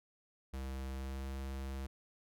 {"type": "tone with pitch glide", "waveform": "square", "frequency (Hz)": [66.3, 67.07], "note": ["C2", "C2"], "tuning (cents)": [23, 43], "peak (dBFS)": -40, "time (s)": [0.53, 1.87], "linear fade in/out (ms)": 10, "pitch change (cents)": 20, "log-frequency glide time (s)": [0.94, 1.24], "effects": []}